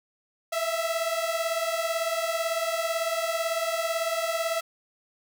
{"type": "beating tone pair", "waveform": "sawtooth", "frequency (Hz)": [652, 670], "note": ["E5", "E5"], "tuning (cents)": [-19, 28], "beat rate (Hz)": 18, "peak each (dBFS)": -25, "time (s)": [0.52, 4.61], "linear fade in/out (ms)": 10, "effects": []}